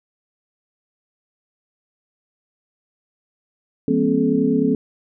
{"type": "tone cluster", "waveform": "sine", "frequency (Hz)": [170.3, 206.8, 240.5, 270.2, 429.6], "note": ["F3", "G#3", "B3", "C#4", "A4"], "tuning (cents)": [-43, -7, -46, -44, -41], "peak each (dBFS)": [-25, -24, -20, -19, -22], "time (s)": [3.88, 4.75], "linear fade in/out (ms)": 2, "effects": []}